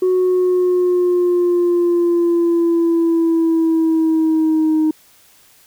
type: linear sweep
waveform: sine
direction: down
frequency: 369.3 to 311.1 Hz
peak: -10 dBFS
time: 0.02-4.91 s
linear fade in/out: 5 ms
effects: tanh soft clip ceiling -10 dBFS + white hiss -50 dBFS RMS until 5.66 s